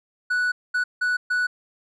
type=tone bursts at uneven times; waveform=triangle; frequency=1478 Hz; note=F#6; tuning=2 cents flat; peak=-18 dBFS; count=4; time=0.3-0.52 / 0.74-0.84 / 1.01-1.17 / 1.3-1.47 s; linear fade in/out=10 ms; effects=resampled to 24000 Hz